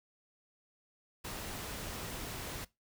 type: noise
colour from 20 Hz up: pink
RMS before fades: -42 dBFS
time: 1.24-2.65 s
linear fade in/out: 10 ms
effects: noise-tail reverb RT60 0.2 s tail -20 dB re dry